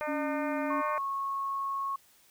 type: harmonic tone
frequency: 302.5 Hz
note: D#4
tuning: 49 cents flat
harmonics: 2 / 3 / 4 / 5 / 6 / 7 / 8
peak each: -34 / -38 / -40 / -42 / -44 / -45 / -46 dBFS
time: 0.01-0.98 s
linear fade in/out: 0 ms
type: tone with vibrato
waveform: sine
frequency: 281.1 Hz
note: C#4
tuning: 24 cents sharp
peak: -32 dBFS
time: 0.07-0.82 s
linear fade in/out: 20 ms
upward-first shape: triangle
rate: 3.3 Hz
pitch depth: 22 cents each way
type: tone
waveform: sine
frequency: 1097 Hz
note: C#6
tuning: 18 cents flat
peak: -30 dBFS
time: 0.7-1.96 s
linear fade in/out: 5 ms
effects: white hiss -62 dBFS RMS until 2.3 s